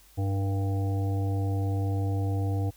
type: harmonic tone with a mistuned harmonic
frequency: 98.8 Hz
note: G2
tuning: 14 cents sharp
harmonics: 1 / 3 / 5 / 7 / 8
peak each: -25 / -35 / -39 / -42 / -43 dBFS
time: 0.17-2.71 s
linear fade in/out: 20 ms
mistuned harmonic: 5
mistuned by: -52 cents
effects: added 50 Hz sine -58 dBFS peak until 2.76 s + white hiss -58 dBFS RMS until 2.76 s